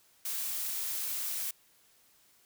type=noise; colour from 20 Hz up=blue; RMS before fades=-35 dBFS; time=0.25-1.51 s; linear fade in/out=5 ms; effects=white hiss -65 dBFS RMS until 2.45 s